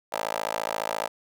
15% pulse tone with high-pass filter, 54.5 Hz, A1, 16 cents flat, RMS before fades -30 dBFS, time 0.12-1.08 s, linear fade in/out 10 ms, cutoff 700 Hz, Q 2.8, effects none

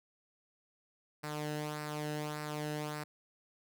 sawtooth tone with flanger, 150.5 Hz, D3, 43 cents sharp, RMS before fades -39 dBFS, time 1.23-3.04 s, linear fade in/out 10 ms, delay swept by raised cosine 0.3 to 0.89 ms, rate 1.7 Hz, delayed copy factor -0.6, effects none

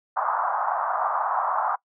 pink band-pass noise, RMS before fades -25 dBFS, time 0.16-1.76 s, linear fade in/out 10 ms, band 720 to 1300 Hz, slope 48 dB/octave, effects noise-tail reverb RT60 0.1 s tail -23 dB re dry

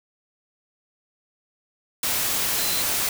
sine tone in noise, 4062 Hz, B7, 48 cents sharp, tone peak -30 dBFS, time 2.58-2.82 s, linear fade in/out 2 ms, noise white, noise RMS -24 dBFS, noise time 2.03-3.09 s, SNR -9 dB, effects none

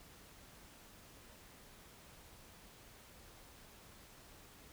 silence, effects pink hiss -59 dBFS RMS until 4.72 s

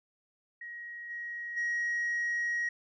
sine tone with level steps, 1894 Hz, A#6, 27 cents sharp, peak -40 / -36 / -27 dBFS, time 0.61-2.69 s, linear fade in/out 5 ms, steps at 1.09 / 1.56 s, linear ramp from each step 20 ms, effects tanh soft clip ceiling -27 dBFS

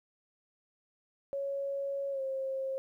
sine tone with pitch glide, 555 to 533.9 Hz, C#5 to C5, +2 to +35 cents, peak -32 dBFS, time 1.33-2.78 s, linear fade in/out 0 ms, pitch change -67 cents, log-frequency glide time 2.11-2.21 s, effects 12-bit

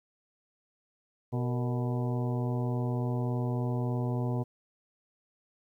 harmonic tone with a mistuned harmonic, 123.47 Hz, B2, in tune, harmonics 1 / 2 / 3 / 4 / 5 / 6 / 7 / 8, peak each -29 / -35 / -39 / -41 / -43 / -45 / -46 / -47 dBFS, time 1.32-4.44 s, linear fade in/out 20 ms, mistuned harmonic 4, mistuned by -91 cents, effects 11-bit

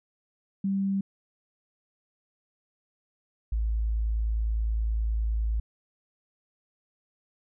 sine tone pair in turn, 195.5 / 54.86 Hz, G3 / A1, -4 / -4 cents, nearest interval octave + minor seventh, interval 2200 cents, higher first, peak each -24 dBFS, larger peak neither, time 0.64-1.01 / 3.52-5.6 s, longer second, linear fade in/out 5 ms, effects none

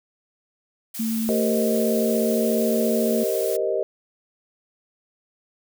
blue noise, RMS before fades -33 dBFS, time 0.94-3.57 s, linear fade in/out 10 ms
sine tone with pitch glide, 224 to 227.3 Hz, A3 to A#3, +31 to -43 cents, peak -22 dBFS, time 0.99-3.24 s, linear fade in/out 10 ms, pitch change +26 cents, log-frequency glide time 1.38-2.82 s
sine chord, C minor seventh, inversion second, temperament equal, 392 / 466.2 / 523.3 / 622.3 Hz, G4 / Bb4 / C5 / Eb5, 0 / 0 / 0 / 0 cents, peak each -26 / -26 / -29 / -25 dBFS, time 1.29-3.83 s, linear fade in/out 0 ms
effects none

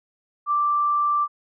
sine tone, 1174.7 Hz, D6, in tune, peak -18 dBFS, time 0.46-1.28 s, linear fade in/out 50 ms, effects none

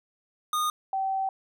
square / sine tone pair in turn, 1229 / 770.9 Hz, D#6 / G5, -22 / -29 cents, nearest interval minor sixth, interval 807 cents, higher first, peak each -25 dBFS, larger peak neither, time 0.53-0.7 / 0.93-1.29 s, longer second, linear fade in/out 2 ms, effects none

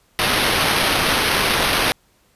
violet noise with sample-and-hold, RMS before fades -18 dBFS, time 0.19-1.92 s, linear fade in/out 0 ms, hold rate 7350 Hz, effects pink hiss -59 dBFS RMS until 2.35 s + resampled to 32000 Hz

